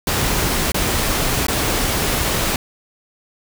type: noise with dropouts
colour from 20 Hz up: pink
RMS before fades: -19 dBFS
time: 0.07-2.56 s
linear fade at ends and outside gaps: 2 ms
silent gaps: 0.719-0.744 / 1.468-1.483 s
effects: none